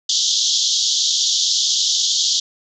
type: band-pass noise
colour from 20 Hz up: pink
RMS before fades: -18 dBFS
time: 0.09-2.4 s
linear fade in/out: 5 ms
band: 3200 to 6900 Hz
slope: 96 dB/octave
effects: none